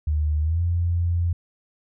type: tone with pitch glide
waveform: sine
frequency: 75.9 to 86.18 Hz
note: D#2 to F2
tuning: -42 to -22 cents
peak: -19 dBFS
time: 0.07-1.33 s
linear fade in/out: 5 ms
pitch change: +220 cents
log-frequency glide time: 0.41-0.61 s
effects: none